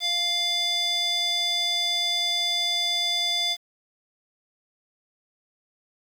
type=tone with band-pass filter; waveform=square; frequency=699 Hz; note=F5; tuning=1 cent sharp; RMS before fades=-25 dBFS; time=0-3.57 s; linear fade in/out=50 ms; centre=4000 Hz; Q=7; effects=8-bit